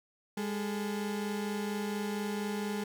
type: tone pair together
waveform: 35% pulse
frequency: 203.9 / 432.1 Hz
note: G#3 / A4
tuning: -32 / -31 cents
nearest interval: octave + minor second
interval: 1301 cents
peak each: -32 / -37 dBFS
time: 0.37-2.84 s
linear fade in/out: 5 ms
effects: none